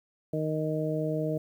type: harmonic tone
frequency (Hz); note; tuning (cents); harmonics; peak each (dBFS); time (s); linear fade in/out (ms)
155.4; D#3; -2; 1 / 2 / 3 / 4; -31 / -33 / -33 / -33; 0.33-1.38; 5
effects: 10-bit